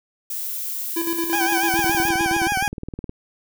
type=noise; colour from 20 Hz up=violet; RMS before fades=-28 dBFS; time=0.3-2.09 s; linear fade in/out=5 ms
type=tone with tremolo; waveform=square; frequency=334.6 Hz; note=E4; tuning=26 cents sharp; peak=-22 dBFS; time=0.96-2.48 s; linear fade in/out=10 ms; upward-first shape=square; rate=8.9 Hz; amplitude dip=55%
type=tone with vibrato; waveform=20% pulse; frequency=790 Hz; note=G5; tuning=13 cents sharp; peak=-15 dBFS; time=1.33-2.68 s; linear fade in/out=0 ms; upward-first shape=sine; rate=7 Hz; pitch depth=85 cents each way
type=click train; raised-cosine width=3 ms; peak=-18 dBFS; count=27; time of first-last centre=1.74-3.094 s; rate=19.2 Hz
effects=none